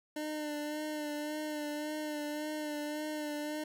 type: tone with vibrato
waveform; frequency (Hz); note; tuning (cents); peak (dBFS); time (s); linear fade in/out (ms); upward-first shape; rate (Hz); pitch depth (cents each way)
25% pulse; 301; D4; +43; -32; 0.16-3.64; 5; sine; 1.8; 30
effects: none